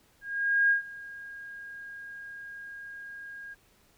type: tone with ADSR envelope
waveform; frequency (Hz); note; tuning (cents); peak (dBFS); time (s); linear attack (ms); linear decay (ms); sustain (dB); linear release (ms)
sine; 1627; G#6; -36; -19; 0.21-3.55; 490; 120; -21; 22
effects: pink hiss -64 dBFS RMS until 3.97 s